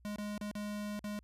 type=tone with dropouts; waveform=square; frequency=207.7 Hz; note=G#3; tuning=in tune; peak=-38 dBFS; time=0.05-1.19 s; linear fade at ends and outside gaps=0 ms; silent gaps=0.159-0.184 / 0.378-0.412 / 0.513-0.553 / 0.992-1.042 s; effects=added 60 Hz sine -60 dBFS peak until 1.23 s + resampled to 32000 Hz